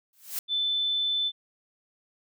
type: noise with exponential growth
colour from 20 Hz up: blue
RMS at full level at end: -28 dBFS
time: 0.13-0.39 s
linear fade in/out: 2 ms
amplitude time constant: 56 ms
type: tone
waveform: sine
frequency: 3520 Hz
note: A7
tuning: in tune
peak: -24 dBFS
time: 0.48-1.32 s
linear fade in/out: 50 ms
effects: none